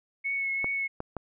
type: tone with vibrato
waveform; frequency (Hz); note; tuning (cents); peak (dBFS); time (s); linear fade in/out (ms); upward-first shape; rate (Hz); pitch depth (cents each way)
sine; 2200; C#7; -14; -27; 0.24-0.88; 20; triangle; 2.7; 22
type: clicks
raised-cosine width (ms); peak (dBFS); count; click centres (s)
1; -19; 3; 0.644 / 1.004 / 1.167
effects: none